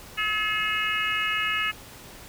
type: harmonic tone with a mistuned harmonic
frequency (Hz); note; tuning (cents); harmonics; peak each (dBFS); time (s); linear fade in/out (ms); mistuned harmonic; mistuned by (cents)
428.5; A4; -46; 3 / 4 / 5 / 6 / 7; -30 / -30 / -30 / -30 / -30; 0.17-1.72; 20; 7; -62
effects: pink hiss -45 dBFS RMS until 2.28 s